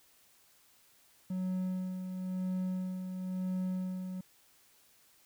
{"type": "tone with tremolo", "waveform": "triangle", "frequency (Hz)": 185, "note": "F#3", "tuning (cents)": 0, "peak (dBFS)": -29, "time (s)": [1.3, 4.21], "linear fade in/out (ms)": 5, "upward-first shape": "sine", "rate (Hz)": 0.98, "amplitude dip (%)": 50, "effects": ["white hiss -65 dBFS RMS until 5.25 s"]}